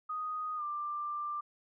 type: tone with pitch glide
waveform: sine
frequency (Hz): 1244.5 to 1184.9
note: D#6 to D6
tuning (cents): 0 to +15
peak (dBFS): -34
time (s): 0.09-1.41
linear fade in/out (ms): 10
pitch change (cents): -85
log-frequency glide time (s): 0.56-0.63
effects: none